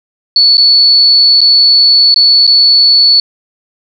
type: tone with dropouts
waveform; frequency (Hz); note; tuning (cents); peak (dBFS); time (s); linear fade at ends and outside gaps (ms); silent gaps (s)
sine; 4435; C#8; 0; -3; 0.36-3.2; 2; 0.571-0.579 / 1.407-1.414 / 2.143-2.16 / 2.468-2.475
effects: none